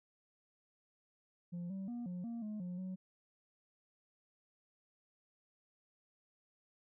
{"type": "tone with pitch steps", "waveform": "sine", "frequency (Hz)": [174.3, 192.5, 239.5, 178.9, 233.2, 212.3, 178.9, 186.3], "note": ["F3", "G3", "A#3", "F3", "A#3", "G#3", "F3", "F#3"], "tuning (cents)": [-3, -31, 47, 42, 1, 38, 42, 12], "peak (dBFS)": -37, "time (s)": [1.52, 2.96], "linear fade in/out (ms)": 20, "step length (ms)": 180, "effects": ["tanh soft clip ceiling -39 dBFS"]}